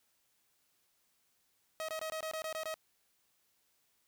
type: tone bursts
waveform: sawtooth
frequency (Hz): 634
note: D#5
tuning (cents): +32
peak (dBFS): -33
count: 9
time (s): 1.8-2.741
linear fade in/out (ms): 0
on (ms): 85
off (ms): 22
effects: white hiss -75 dBFS RMS until 4.07 s